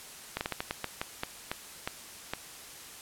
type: slowing click train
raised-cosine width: 0.3 ms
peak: -15 dBFS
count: 12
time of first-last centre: 0.37-2.336 s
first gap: 39 ms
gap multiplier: 1.28
effects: white hiss -47 dBFS RMS until 3.01 s + low-pass 12000 Hz 12 dB/octave